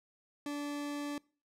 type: tone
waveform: 40% pulse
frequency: 290 Hz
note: D4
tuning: 22 cents flat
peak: -35 dBFS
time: 0.46-1.18 s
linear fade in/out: 2 ms
effects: noise-tail reverb RT60 0.4 s tail -24 dB re dry + low-pass 11000 Hz 12 dB/octave